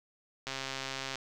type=click train; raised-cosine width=0.2 ms; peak=-19 dBFS; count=93; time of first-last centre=0.47-1.157 s; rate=134 Hz; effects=none